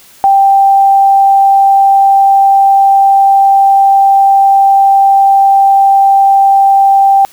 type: tone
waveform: sine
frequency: 786 Hz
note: G5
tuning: 4 cents sharp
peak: -3 dBFS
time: 0.24-7.25 s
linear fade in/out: 0 ms
effects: white hiss -40 dBFS RMS until 7.32 s